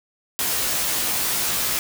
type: noise with comb filter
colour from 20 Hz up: white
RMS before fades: -23 dBFS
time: 0.39-1.79 s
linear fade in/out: 0 ms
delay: 16 ms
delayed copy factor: +0.7
effects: none